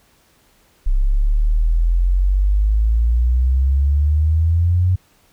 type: exponential sweep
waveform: sine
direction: up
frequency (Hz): 32.7 to 92.9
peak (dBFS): -12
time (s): 0.86-4.96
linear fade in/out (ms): 10
effects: pink hiss -56 dBFS RMS until 5.32 s